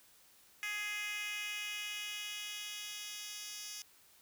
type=tone with high-pass filter sweep; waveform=10% pulse; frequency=417.2 Hz; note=G#4; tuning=8 cents sharp; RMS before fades=-42 dBFS; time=0.63-3.82 s; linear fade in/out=0 ms; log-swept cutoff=2100 to 4400 Hz; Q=2.5; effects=white hiss -64 dBFS RMS until 4.21 s

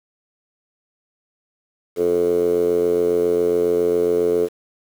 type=tone with band-pass filter; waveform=10% pulse; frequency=87.31 Hz; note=F2; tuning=in tune; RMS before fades=-18 dBFS; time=1.96-4.49 s; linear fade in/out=50 ms; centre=430 Hz; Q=6.3; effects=7-bit

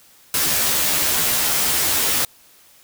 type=noise with comb filter; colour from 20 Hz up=white; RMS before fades=-19 dBFS; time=0.34-2.25 s; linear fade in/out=2 ms; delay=13 ms; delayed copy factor=+1; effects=white hiss -51 dBFS RMS until 2.83 s

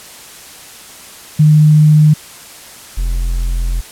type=tone pair in turn; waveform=sine / triangle; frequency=152.4 / 42.86 Hz; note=D#3 / F1; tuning=-36 / -32 cents; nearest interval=octave + minor seventh; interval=2196 cents; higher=first; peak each=-4 / -11 dBFS; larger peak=first; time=1.39-2.14 / 2.97-3.81 s; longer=second; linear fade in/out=10 ms; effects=white hiss -35 dBFS RMS until 3.91 s + low-pass 12000 Hz 12 dB/octave

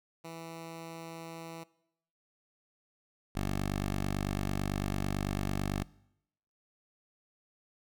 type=tone pair in turn; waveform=10% pulse; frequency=164.81 / 49 Hz; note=E3 / G1; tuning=0 / 0 cents; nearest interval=octave + major sixth; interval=2100 cents; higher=first; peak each=-34 / -23 dBFS; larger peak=second; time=0.24-1.64 / 3.35-5.84 s; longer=second; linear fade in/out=10 ms; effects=noise-tail reverb RT60 0.8 s tail -22 dB re dry

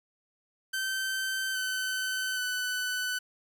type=tone with pitch steps; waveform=sawtooth; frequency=1546 / 1522.1 / 1498.5 Hz; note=G6 / F#6 / F#6; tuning=-24 / +49 / +22 cents; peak=-26 dBFS; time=0.73-3.19 s; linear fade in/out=10 ms; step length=820 ms; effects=none

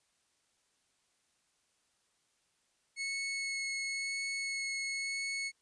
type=tone with vibrato; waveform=sawtooth; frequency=2193 Hz; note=C#7; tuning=19 cents flat; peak=-31 dBFS; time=2.96-5.52 s; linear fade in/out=50 ms; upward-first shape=sine; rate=0.97 Hz; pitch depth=8 cents each way; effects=white hiss -75 dBFS RMS until 5.61 s + resampled to 22050 Hz

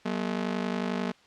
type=ring-modulated tone; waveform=sawtooth; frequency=213.4 Hz; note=G#3; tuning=47 cents sharp; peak=-21 dBFS; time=0.05-1.12 s; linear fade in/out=10 ms; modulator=25.6 Hz; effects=white hiss -58 dBFS RMS until 1.26 s + low-pass 4000 Hz 12 dB/octave

